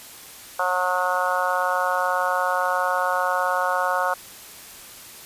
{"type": "harmonic tone", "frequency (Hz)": 181.8, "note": "F#3", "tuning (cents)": -30, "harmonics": [3, 4, 5, 6, 7, 8], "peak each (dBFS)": [-27, -27, -27, -27, -27, -27], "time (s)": [0.59, 4.14], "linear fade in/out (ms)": 5, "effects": ["white hiss -42 dBFS RMS until 5.25 s", "resampled to 32000 Hz"]}